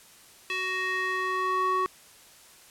square tone with band-pass filter sweep, 372.9 Hz, F#4, 14 cents sharp, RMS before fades -28 dBFS, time 0.5-1.86 s, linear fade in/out 0 ms, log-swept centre 2600 to 990 Hz, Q 2.6, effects white hiss -53 dBFS RMS until 2.7 s + low-pass 12000 Hz 12 dB/octave

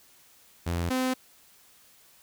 sawtooth tone pair in turn, 85.8 / 257.1 Hz, F2 / C4, -30 / -30 cents, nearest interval octave + perfect fifth, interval 1900 cents, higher second, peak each -23 / -21 dBFS, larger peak second, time 0.66-0.9 / 0.9-1.14 s, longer neither, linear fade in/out 10 ms, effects white hiss -58 dBFS RMS until 2.22 s

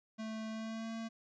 square tone with pitch glide, 220 to 225.8 Hz, A3 to A3, 0 to +45 cents, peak -40 dBFS, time 0.18-1.09 s, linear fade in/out 20 ms, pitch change +45 cents, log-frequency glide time 0.5-0.91 s, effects resampled to 16000 Hz

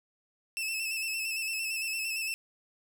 sawtooth tone with vibrato, 2637 Hz, E7, in tune, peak -28 dBFS, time 0.57-2.34 s, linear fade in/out 0 ms, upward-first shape square, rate 8.8 Hz, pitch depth 33 cents each way, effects none

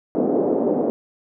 pink band-pass noise, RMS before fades -20 dBFS, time 0.15-0.9 s, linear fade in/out 0 ms, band 250 to 570 Hz, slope 24 dB/octave, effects none

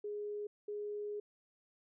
sine tone bursts at uneven times, 415.3 Hz, G#4, in tune, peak -38 dBFS, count 2, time 0.04-0.47 / 0.68-1.2 s, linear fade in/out 5 ms, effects none

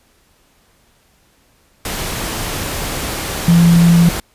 sine tone in noise, 170 Hz, F3, 46 cents flat, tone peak -6 dBFS, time 3.48-4.09 s, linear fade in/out 2 ms, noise pink, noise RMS -22 dBFS, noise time 1.85-4.2 s, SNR +13 dB, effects pink hiss -55 dBFS RMS until 4.34 s + resampled to 32000 Hz

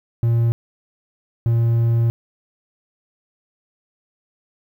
triangle tone pair in turn, 116.54 / 116.1 Hz, A#2 / A#2, 0 / -7 cents, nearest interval unison, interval 7 cents, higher first, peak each -12 dBFS, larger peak neither, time 0.23-0.52 / 1.46-2.1 s, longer second, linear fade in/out 0 ms, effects 9-bit

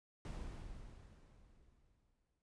brown noise with exponential decay, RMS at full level -43 dBFS, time 0.25-2.42 s, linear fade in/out 1 ms, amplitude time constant 470 ms, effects noise-tail reverb RT60 0.2 s tail -20 dB re dry + resampled to 22050 Hz

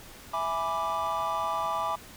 triangle chord, E dominant seventh, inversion none, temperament equal, 659.3 / 830.6 / 987.8 / 1174.7 Hz, E5 / G#5 / B5 / D6, 0 / 0 / 0 / 0 cents, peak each -33 / -32 / -31 / -29 dBFS, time 0.33-1.96 s, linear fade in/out 10 ms, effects pink hiss -48 dBFS RMS until 2.16 s

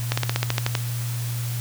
slowing click train, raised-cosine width 0.2 ms, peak -4 dBFS, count 10, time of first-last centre 0.12-0.752 s, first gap 55 ms, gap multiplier 1.06, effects added 119 Hz sine -25 dBFS peak until 1.6 s + white hiss -36 dBFS RMS until 1.6 s

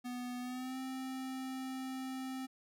square tone with pitch glide, 246.9 to 261.6 Hz, B3 to C4, 0 to 0 cents, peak -40 dBFS, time 0.04-2.47 s, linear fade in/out 20 ms, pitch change +100 cents, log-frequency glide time 0.4-0.78 s, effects none

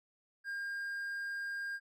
triangle tone, 1609 Hz, G6, 45 cents sharp, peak -35 dBFS, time 0.44-1.8 s, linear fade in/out 50 ms, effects none

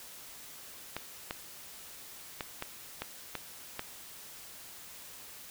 clicks, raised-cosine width 0.3 ms, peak -19 dBFS, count 7, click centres 0.966 / 1.309 / 2.408 / 2.624 / 3.02 / 3.353 / 3.794 s, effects white hiss -49 dBFS RMS until 5.5 s

